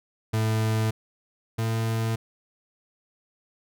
40% pulse tone pair in turn, 110 / 112.57 Hz, A2 / A2, 0 / +40 cents, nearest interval unison, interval 40 cents, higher second, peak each -21 / -23 dBFS, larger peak first, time 0.33-0.91 / 1.58-2.16 s, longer neither, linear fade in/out 10 ms, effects none

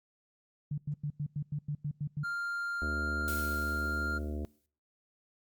sine tone bursts, 146.83 Hz, D3, in tune, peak -31 dBFS, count 10, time 0.71-2.237 s, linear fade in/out 5 ms, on 69 ms, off 93 ms
triangle tone, 1396.9 Hz, F6, in tune, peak -31 dBFS, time 2.23-4.19 s, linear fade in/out 20 ms
harmonic tone, 74.4 Hz, D2, 23 cents sharp, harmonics 1 / 3 / 4 / 5 / 6 / 7 / 8 / 9, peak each -35 / -42 / -43 / -45 / -53 / -51 / -55 / -52 dBFS, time 2.82-4.45 s, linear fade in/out 0 ms
blue noise with exponential decay, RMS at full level -39 dBFS, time 3.28-4.66 s, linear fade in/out 0 ms, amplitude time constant 300 ms
effects noise-tail reverb RT60 0.5 s tail -25 dB re dry + Opus 48 kbps

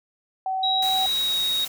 sine tone, 759 Hz, F#5, 44 cents sharp, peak -23 dBFS, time 0.46-1.06 s, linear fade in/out 2 ms
sine tone with pitch glide, 3852 to 3775 Hz, B7 to A#7, -44 to +21 cents, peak -21 dBFS, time 0.63-1.65 s, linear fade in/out 5 ms, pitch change -35 cents, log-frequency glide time 0.92-1.42 s
white noise, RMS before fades -34 dBFS, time 0.82-1.68 s, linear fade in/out 5 ms
effects none

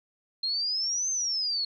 sine exponential two-way sweep, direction up then down, 4165 to 6320 to 4284 Hz, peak -26 dBFS, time 0.43-1.65 s, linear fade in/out 5 ms, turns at 1.1 s, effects none

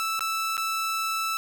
sawtooth tone with dropouts, 1318.5 Hz, E6, in tune, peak -22 dBFS, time 0-1.37 s, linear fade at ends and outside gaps 0 ms, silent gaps 0.193-0.207 / 0.569-0.578 s, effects none

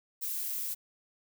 violet noise, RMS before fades -35 dBFS, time 0.21-0.75 s, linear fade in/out 20 ms, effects none

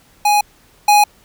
square tone pair in turn, 830.6 / 830.6 Hz, G#5 / G#5, 0 / 0 cents, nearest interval unison, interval 0 cents, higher neither, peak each -11 / -8 dBFS, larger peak second, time 0.25-0.41 / 0.88-1.04 s, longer neither, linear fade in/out 5 ms, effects pink hiss -51 dBFS RMS until 1.24 s

